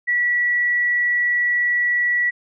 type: tone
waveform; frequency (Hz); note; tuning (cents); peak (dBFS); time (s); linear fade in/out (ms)
sine; 1943; B6; -29; -16; 0.07-2.31; 20
effects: none